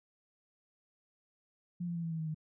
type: tone with pitch steps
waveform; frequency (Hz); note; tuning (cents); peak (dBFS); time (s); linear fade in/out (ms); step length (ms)
sine; 175.1 / 171.69 / 168.36 / 165.08 / 161.87 / 158.72 / 155.64; F3 / F3 / E3 / E3 / E3 / D#3 / D#3; +5 / -29 / +37 / +3 / -31 / +35 / +1; -34; 1.8-2.346; 10; 78
effects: none